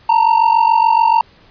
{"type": "ring-modulated tone", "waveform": "triangle", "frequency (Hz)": 916, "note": "A#5", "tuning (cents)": -31, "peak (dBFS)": -4, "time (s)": [0.09, 1.21], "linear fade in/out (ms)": 2, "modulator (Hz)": 23.5, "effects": ["pink hiss -48 dBFS RMS until 1.5 s", "resampled to 11025 Hz"]}